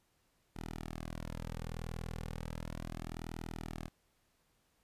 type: tone with flanger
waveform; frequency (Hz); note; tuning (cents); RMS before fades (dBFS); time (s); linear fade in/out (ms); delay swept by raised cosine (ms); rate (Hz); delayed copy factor
sawtooth; 40.68; E1; -22; -43; 0.55-3.89; 20; 1.8 to 3.2; 0.35; -0.8
effects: pink hiss -75 dBFS RMS until 4.83 s + resampled to 32000 Hz